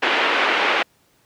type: band-pass noise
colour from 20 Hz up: white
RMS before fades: -19 dBFS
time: 0.02-0.83 s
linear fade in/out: 10 ms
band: 300 to 2800 Hz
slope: 24 dB/octave
effects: pink hiss -60 dBFS RMS until 1.25 s + high-pass 80 Hz 12 dB/octave